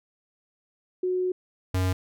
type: tone pair in turn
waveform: sine / square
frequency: 366.4 / 92.64 Hz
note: F#4 / F#2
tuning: -17 / +3 cents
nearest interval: 2 octaves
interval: 2380 cents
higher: first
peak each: -23 dBFS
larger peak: neither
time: 1.03-1.32 / 1.74-1.93 s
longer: first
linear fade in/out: 5 ms
effects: none